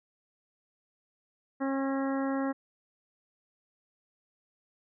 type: harmonic tone with a mistuned harmonic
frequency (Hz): 270.9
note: C#4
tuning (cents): -40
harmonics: 1 / 2 / 3 / 4 / 5 / 6 / 7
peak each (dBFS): -29 / -35 / -39 / -41 / -43 / -45 / -46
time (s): 1.6-2.53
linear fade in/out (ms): 20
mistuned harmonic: 6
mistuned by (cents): +16
effects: none